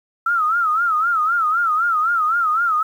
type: tone with vibrato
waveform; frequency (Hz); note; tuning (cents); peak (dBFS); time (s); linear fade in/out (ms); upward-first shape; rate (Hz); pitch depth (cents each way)
sine; 1318.5; E6; 0; -15; 0.26-2.83; 5; sine; 3.9; 130
effects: 8-bit